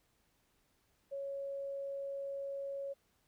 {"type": "tone", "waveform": "sine", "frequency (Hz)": 554, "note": "C#5", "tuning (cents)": -1, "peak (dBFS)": -38, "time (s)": [1.11, 2.94], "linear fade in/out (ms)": 20, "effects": ["pink hiss -75 dBFS RMS until 3.27 s"]}